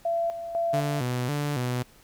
sine tone with tremolo, 675 Hz, E5, 41 cents sharp, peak -23 dBFS, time 0.05-1 s, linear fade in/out 5 ms, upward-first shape square, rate 2 Hz, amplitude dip 65%
sawtooth tone with vibrato, 134.7 Hz, C#3, 49 cents flat, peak -22 dBFS, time 0.73-1.83 s, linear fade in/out 10 ms, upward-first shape square, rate 1.8 Hz, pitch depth 140 cents each way
effects pink hiss -56 dBFS RMS until 2.03 s

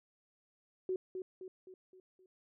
sine tone with echo, 372.3 Hz, F#4, 11 cents sharp, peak -32 dBFS, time 0.89-0.96 s, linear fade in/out 2 ms, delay 260 ms, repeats 5, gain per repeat -6 dB, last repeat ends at 2.26 s, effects none

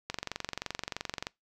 click train, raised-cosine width 0.2 ms, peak -16 dBFS, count 28, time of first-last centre 0.1-1.269 s, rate 23.1 Hz, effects noise-tail reverb RT60 0.2 s tail -24 dB re dry

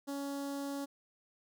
sawtooth tone with notch filter, 280 Hz, C#4, 18 cents sharp, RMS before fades -39 dBFS, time 0.07-0.86 s, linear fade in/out 20 ms, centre 2300 Hz, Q 0.82, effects none

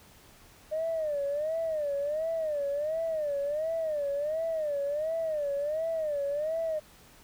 sine tone with vibrato, 608 Hz, D#5, 40 cents flat, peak -27 dBFS, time 0.71-6.8 s, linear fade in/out 20 ms, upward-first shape sine, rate 1.4 Hz, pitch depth 140 cents each way, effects tanh soft clip ceiling -23 dBFS + pink hiss -56 dBFS RMS until 7.23 s

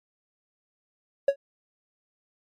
triangle tone with exponential decay, 556 Hz, C#5, 5 cents sharp, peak -10 dBFS, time 1.28-1.36 s, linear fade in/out 5 ms, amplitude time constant 16 ms, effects tanh soft clip ceiling -8 dBFS + MP3 64 kbps

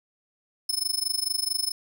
sawtooth tone with amplitude modulation, 5220 Hz, E8, 18 cents flat, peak -19 dBFS, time 0.69-1.72 s, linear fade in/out 5 ms, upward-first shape sine, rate 24.5 Hz, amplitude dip 95%, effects none

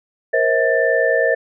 sine tone cluster, 471.6 / 533 / 643 / 1774 Hz, A#4 / C5 / E5 / A6, +20 / +32 / -43 / +14 cents, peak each -19 dBFS, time 0.33-1.35 s, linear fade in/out 10 ms, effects none

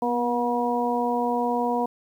harmonic tone with a mistuned harmonic, 240.7 Hz, B3, 44 cents flat, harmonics 1 / 2 / 3 / 4, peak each -27 / -27 / -27 / -27 dBFS, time 0.02-1.86 s, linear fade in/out 5 ms, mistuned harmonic 1, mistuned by +23 cents, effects 9-bit

